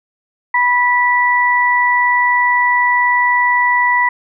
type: tone pair together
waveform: sine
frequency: 981 / 1962 Hz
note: B5 / B6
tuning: -12 / -12 cents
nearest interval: octave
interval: 1200 cents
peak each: -13 dBFS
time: 0.54-4.09 s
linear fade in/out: 5 ms
effects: none